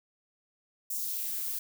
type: noise with high-pass filter sweep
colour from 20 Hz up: violet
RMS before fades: -34 dBFS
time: 0.9-1.59 s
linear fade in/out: 5 ms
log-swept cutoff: 7400 to 570 Hz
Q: 1.4
effects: none